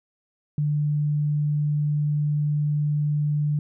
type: tone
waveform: sine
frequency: 148.3 Hz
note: D3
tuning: 17 cents sharp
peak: -20 dBFS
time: 0.58-3.59 s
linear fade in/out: 2 ms
effects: none